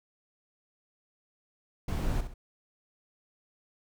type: noise with echo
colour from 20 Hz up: brown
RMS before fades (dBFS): -29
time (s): 1.88-2.21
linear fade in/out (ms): 5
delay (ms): 65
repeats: 2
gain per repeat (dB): -9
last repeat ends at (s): 2.34
effects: none